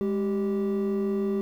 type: tone pair together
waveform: triangle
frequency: 206.4 / 389.7 Hz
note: G#3 / G4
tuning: -10 / -10 cents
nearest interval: major seventh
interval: 1100 cents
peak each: -24 dBFS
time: 0.01-1.41 s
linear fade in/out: 0 ms
effects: tanh soft clip ceiling -17 dBFS + 10-bit